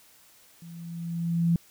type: tone with level ramp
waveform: sine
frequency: 168.8 Hz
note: E3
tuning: 41 cents sharp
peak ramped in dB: -42 to -18 dBFS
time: 0.62-1.56 s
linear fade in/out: 2 ms
effects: white hiss -57 dBFS RMS until 1.7 s